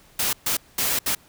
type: noise bursts at uneven times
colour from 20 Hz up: white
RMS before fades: -23 dBFS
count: 4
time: 0.19-0.33 / 0.46-0.57 / 0.78-0.99 / 1.06-1.15 s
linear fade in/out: 5 ms
effects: pink hiss -54 dBFS RMS until 1.28 s